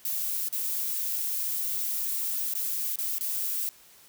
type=noise with dropouts; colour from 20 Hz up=violet; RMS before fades=-30 dBFS; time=0.05-3.69 s; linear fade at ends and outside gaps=0 ms; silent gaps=0.485-0.527 / 2.537-2.552 / 2.957-2.987 / 3.183-3.209 s; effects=white hiss -55 dBFS RMS until 4.08 s